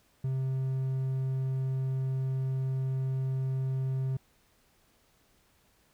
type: tone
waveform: triangle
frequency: 132.1 Hz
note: C3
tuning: 17 cents sharp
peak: -26 dBFS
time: 0.24-4.17 s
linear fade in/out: 5 ms
effects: pink hiss -67 dBFS RMS until 5.93 s